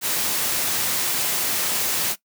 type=noise; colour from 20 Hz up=white; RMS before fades=-23 dBFS; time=0.01-2.16 s; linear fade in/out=50 ms; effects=noise-tail reverb RT60 0.1 s tail -18 dB re dry + high-pass 100 Hz 12 dB/octave